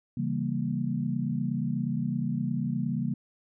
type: chord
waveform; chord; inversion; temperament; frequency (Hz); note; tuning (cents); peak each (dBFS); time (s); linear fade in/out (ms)
sine; C# diminished seventh; none; equal with one note detuned; 136.68 / 164.81 / 196 / 233.1; C#3 / E3 / G3 / Bb3; -24 / 0 / 0 / 0; -32 / -33 / -33 / -31; 0.17-3.14; 5
effects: none